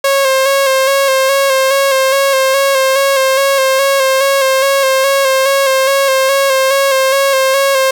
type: tone with vibrato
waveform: sawtooth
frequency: 540 Hz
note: C#5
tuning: 45 cents flat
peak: -5 dBFS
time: 0.04-7.91 s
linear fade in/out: 5 ms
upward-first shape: square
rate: 2.4 Hz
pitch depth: 31 cents each way
effects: none